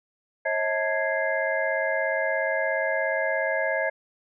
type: tone cluster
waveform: sine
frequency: 542 / 639 / 888 / 1657 / 2090 Hz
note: C#5 / D#5 / A5 / G#6 / C7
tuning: -39 / +46 / +16 / -4 / -2 cents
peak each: -29 / -27 / -34 / -28 / -32 dBFS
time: 0.45-3.9 s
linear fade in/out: 10 ms
effects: none